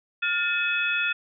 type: tone cluster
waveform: sine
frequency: 1416 / 1780 / 2554 / 3426 Hz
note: F6 / A6 / D#7 / A7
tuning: +23 / +20 / +45 / -47 cents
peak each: -27 / -32 / -25 / -33 dBFS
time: 0.22-1.13 s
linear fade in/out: 10 ms
effects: none